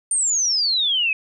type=exponential sweep; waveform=sine; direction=down; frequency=9020 to 2500 Hz; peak=-17 dBFS; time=0.11-1.13 s; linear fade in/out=2 ms; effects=none